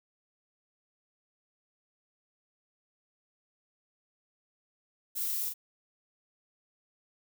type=noise with echo; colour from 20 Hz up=violet; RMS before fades=-34 dBFS; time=5.15-5.5 s; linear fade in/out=20 ms; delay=40 ms; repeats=1; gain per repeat=-4 dB; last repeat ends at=5.54 s; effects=none